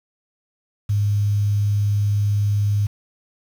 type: tone with quantisation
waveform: sine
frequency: 102.7 Hz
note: G#2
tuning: 19 cents flat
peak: -16 dBFS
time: 0.89-2.87 s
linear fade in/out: 10 ms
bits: 7
effects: none